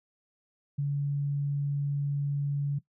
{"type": "tone", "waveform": "sine", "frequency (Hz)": 142.5, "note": "C#3", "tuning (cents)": 48, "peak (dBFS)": -26, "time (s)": [0.78, 2.79], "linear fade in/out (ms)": 10, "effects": ["noise-tail reverb RT60 0.1 s tail -17 dB re dry"]}